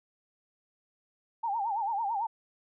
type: tone with vibrato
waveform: sine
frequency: 857 Hz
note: A5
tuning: 46 cents flat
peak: -28 dBFS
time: 1.43-2.27 s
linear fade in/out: 10 ms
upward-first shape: sine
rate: 9 Hz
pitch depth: 160 cents each way
effects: none